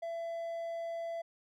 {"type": "tone", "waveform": "triangle", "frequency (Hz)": 670, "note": "E5", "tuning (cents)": 28, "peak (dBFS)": -34, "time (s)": [0.02, 1.22], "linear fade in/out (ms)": 10, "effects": []}